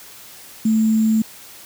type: tone with sample-and-hold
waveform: sine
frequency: 220 Hz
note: A3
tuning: in tune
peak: -13 dBFS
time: 0.65-1.22 s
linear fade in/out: 5 ms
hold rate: 7350 Hz
effects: white hiss -41 dBFS RMS until 1.65 s + high-pass 60 Hz 12 dB/octave